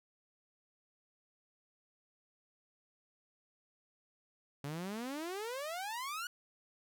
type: exponential sweep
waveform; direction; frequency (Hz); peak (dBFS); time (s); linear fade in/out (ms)
sawtooth; up; 137.6 to 1480; -35; 4.64-6.27; 2
effects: none